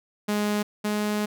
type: tone pair in turn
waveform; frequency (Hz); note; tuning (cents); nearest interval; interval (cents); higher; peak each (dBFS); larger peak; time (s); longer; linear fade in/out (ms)
sawtooth; 208.3 / 209.6; G#3 / G#3; +5 / +16; unison; 11; second; -19 / -20; first; 0.28-0.63 / 0.84-1.26; second; 10
effects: none